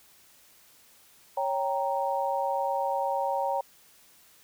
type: chord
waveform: sine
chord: G diminished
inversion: second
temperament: equal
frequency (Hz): 554.4 / 784 / 932.3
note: Db5 / G5 / Bb5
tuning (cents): 0 / 0 / 0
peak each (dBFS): -30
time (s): 1.37-3.61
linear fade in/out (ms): 5
effects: white hiss -58 dBFS RMS until 4.43 s